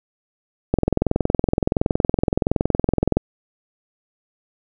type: click train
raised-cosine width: 2 ms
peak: -3 dBFS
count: 53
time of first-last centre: 0.74-3.17 s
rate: 21.4 Hz
effects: none